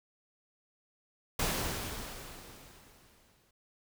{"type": "noise with exponential decay", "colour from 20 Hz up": "pink", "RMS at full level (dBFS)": -30, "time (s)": [1.39, 3.51], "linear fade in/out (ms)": 5, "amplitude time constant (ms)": 460, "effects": []}